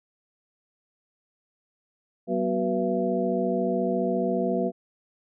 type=tone cluster; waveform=sine; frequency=190 / 244.3 / 372.4 / 487.8 / 672 Hz; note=F#3 / B3 / F#4 / B4 / E5; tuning=+46 / -19 / +11 / -21 / +33 cents; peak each=-29 dBFS; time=2.27-4.72 s; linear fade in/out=50 ms; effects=none